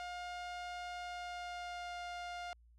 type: tone with pitch glide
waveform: sawtooth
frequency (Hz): 711 to 705.3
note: F5 to F5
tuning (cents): +31 to +17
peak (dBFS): -38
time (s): 0-2.53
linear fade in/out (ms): 0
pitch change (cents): -14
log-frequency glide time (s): 1-1.98
effects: added 58 Hz sine -61 dBFS peak until 2.78 s + low-pass 5000 Hz 12 dB/octave